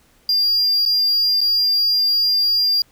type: tone with dropouts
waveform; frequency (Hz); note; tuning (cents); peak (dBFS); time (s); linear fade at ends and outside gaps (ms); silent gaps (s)
triangle; 4799; D8; +37; -13; 0.29-2.82; 2; 0.853-0.86 / 1.407-1.413
effects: pink hiss -56 dBFS RMS until 2.91 s